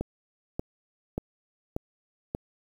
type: click train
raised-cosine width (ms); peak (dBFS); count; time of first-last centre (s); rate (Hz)
2; -16; 5; 0.01-2.349; 1.71
effects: 8-bit